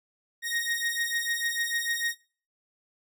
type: beating tone pair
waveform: sawtooth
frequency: 1864.7 / 1871.4 Hz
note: A#6 / A#6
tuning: 0 / +6 cents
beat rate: 6.7 Hz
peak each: -27 dBFS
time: 0.42-2.15 s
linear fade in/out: 50 ms
effects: noise-tail reverb RT60 0.4 s tail -21 dB re dry